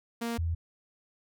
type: tone pair in turn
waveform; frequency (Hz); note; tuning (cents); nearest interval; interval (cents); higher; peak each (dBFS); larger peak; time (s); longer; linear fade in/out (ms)
sawtooth / sine; 233.1 / 83.13; A#3 / E2; 0 / +15; octave + tritone; 1785; first; -27 / -27; neither; 0.21-0.38 / 0.38-0.55; neither; 10
effects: none